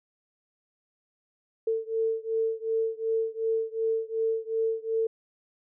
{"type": "beating tone pair", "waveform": "sine", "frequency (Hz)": [447, 449.7], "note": ["A4", "A4"], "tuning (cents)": [27, 38], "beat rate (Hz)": 2.7, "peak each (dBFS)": [-28, -29], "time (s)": [1.67, 5.07], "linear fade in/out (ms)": 5, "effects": []}